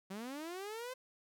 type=linear sweep; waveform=sawtooth; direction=up; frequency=183.9 to 521 Hz; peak=-38 dBFS; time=0.1-0.94 s; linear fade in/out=10 ms; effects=none